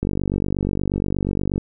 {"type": "click train", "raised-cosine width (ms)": 3, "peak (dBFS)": -9, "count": 76, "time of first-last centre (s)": [0.03, 1.58], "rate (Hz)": 48.4, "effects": []}